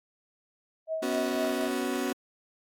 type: tone with tremolo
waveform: sine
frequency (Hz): 640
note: D#5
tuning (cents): +49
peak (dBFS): -27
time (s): 0.87-1.69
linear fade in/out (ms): 50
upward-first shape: triangle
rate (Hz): 4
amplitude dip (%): 75
type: chord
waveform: 35% pulse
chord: B suspended second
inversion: none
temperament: just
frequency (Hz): 246.9 / 277.8 / 370.4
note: B3 / C#4 / F#4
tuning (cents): 0 / +4 / +2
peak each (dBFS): -31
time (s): 1.02-2.13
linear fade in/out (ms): 10
effects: AAC 64 kbps